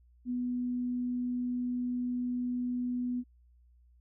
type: tone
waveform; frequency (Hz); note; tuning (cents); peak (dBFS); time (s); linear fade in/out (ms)
sine; 246.9; B3; 0; -30; 0.25-3.24; 50
effects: added 60 Hz sine -59 dBFS peak until 4 s